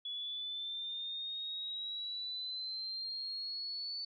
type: exponential sweep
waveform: sine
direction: up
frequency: 3397 to 4500 Hz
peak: -38 dBFS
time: 0.05-4.05 s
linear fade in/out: 5 ms
effects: none

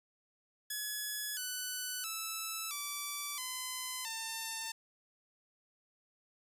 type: tone with pitch steps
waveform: 5% pulse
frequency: 1696 / 1493.6 / 1315.4 / 1158.4 / 1020.2 / 898.4 Hz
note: G#6 / F#6 / E6 / D6 / C6 / A5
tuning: +36 / +16 / -4 / -24 / -44 / +36 cents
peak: -26 dBFS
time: 0.7-4.72 s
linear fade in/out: 5 ms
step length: 670 ms
effects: resampled to 32000 Hz

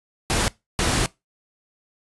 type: noise bursts at uneven times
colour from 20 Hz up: pink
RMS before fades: -21 dBFS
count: 2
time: 0.3-0.48 / 0.79-1.06 s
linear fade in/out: 0 ms
effects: noise-tail reverb RT60 0.2 s tail -21 dB re dry + resampled to 24000 Hz

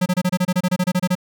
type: tone bursts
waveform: square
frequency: 181.4 Hz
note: F#3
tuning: 34 cents flat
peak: -16 dBFS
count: 15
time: 0.01-1.153 s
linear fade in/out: 10 ms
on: 51 ms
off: 27 ms
effects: none

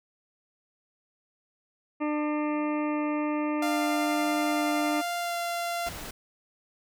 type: harmonic tone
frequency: 299.8 Hz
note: D4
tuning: 36 cents sharp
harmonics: 1 / 2 / 3 / 4 / 6 / 7 / 8 / 9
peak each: -27 / -34 / -37 / -37 / -46 / -43 / -45 / -47 dBFS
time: 2-5.02 s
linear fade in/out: 20 ms
type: tone with pitch glide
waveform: sawtooth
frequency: 696 to 689.6 Hz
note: F5 to F5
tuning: -6 to -22 cents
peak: -25 dBFS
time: 3.62-5.89 s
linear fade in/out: 5 ms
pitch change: -16 cents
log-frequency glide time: 5.19-5.35 s
type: noise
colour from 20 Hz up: pink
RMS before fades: -39 dBFS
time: 5.86-6.11 s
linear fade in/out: 5 ms
effects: none

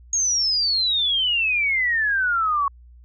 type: exponential sweep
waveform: sine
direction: down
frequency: 6645 to 1100 Hz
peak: -18 dBFS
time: 0.13-2.68 s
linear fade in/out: 2 ms
effects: added 60 Hz sine -44 dBFS peak until 3.04 s

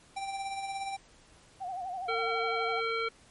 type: tone with tremolo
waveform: square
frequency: 784 Hz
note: G5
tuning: in tune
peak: -33 dBFS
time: 0.16-0.97 s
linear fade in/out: 10 ms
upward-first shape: sine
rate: 17 Hz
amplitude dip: 45%
type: tone with vibrato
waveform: sine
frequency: 740 Hz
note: F#5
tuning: in tune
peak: -34 dBFS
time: 1.6-2.81 s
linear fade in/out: 20 ms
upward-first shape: sine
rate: 12 Hz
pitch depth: 88 cents each way
type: harmonic tone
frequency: 455 Hz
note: A#4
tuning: 42 cents flat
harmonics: 1 / 3 / 5 / 7 / 9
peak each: -33 / -33 / -35 / -42 / -44 dBFS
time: 2.08-3.09 s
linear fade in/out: 10 ms
effects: pink hiss -59 dBFS RMS until 3.3 s + MP3 48 kbps

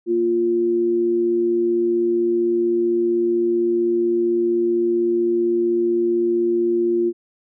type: tone pair together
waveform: sine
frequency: 233.5 / 349.2 Hz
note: A#3 / F4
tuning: +3 / 0 cents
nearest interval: perfect fifth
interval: 697 cents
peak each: -27 / -16 dBFS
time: 0.06-7.13 s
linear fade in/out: 50 ms
effects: none

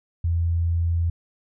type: tone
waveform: sine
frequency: 84.4 Hz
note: E2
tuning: 41 cents sharp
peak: -19 dBFS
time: 0.24-1.1 s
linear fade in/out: 5 ms
effects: none

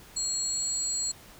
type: tone cluster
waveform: sine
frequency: 4259 / 7210 / 7770 Hz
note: C8 / A8 / B8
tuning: +30 / +41 / -29 cents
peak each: -34 / -36 / -29 dBFS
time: 0.16-1.12 s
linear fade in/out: 10 ms
effects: pink hiss -51 dBFS RMS until 1.39 s

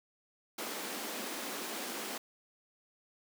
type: high-pass noise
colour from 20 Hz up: pink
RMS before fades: -40 dBFS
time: 0.58-2.18 s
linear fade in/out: 5 ms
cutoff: 210 Hz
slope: 48 dB/octave
effects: none

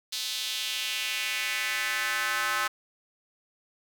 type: tone with high-pass filter sweep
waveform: square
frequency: 117.1 Hz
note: A#2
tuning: 8 cents sharp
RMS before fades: -30 dBFS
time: 0.12-2.68 s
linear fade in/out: 10 ms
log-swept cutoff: 4000 to 1300 Hz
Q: 2.4
effects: none

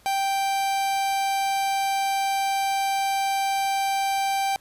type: tone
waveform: 45% pulse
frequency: 784 Hz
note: G5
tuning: in tune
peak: -22 dBFS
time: 0.06-4.56 s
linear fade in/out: 0 ms
effects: pink hiss -56 dBFS RMS until 4.6 s + resampled to 32000 Hz

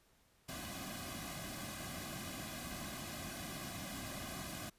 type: noise with comb filter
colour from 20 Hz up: pink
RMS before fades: -45 dBFS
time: 0.48-4.7 s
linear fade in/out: 10 ms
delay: 2.2 ms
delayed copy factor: -0.9
effects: pink hiss -71 dBFS RMS until 4.78 s + resampled to 32000 Hz

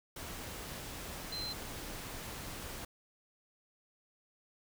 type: tone in noise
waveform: sine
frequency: 4100 Hz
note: C8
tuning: 36 cents flat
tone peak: -38 dBFS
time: 1.32-1.53 s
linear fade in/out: 5 ms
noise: pink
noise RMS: -44 dBFS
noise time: 0.16-2.85 s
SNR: +3 dB
effects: none

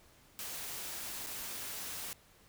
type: noise with dropouts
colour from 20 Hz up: white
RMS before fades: -42 dBFS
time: 0.39-2.13 s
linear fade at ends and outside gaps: 0 ms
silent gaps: 1.263-1.269 s
effects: pink hiss -63 dBFS RMS until 2.48 s

